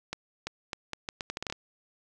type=accelerating click train; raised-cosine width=0.2 ms; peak=-16 dBFS; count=12; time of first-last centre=0.13-1.525 s; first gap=340 ms; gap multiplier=0.77; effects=none